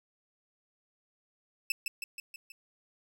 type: tone with echo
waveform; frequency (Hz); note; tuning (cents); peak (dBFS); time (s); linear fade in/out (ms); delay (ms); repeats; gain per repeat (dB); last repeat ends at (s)
sawtooth; 2637; E7; 0; -24; 1.7-1.72; 2; 160; 5; -4; 2.52
effects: none